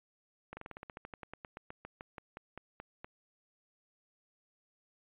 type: slowing click train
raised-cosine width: 0.5 ms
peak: -29 dBFS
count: 23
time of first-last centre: 0.53-3.045 s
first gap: 40 ms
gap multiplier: 1.09
effects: resampled to 8000 Hz